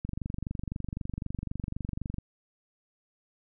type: click train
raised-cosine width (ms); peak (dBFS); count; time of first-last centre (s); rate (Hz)
5; -21; 52; 0.05-2.184; 23.9
effects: none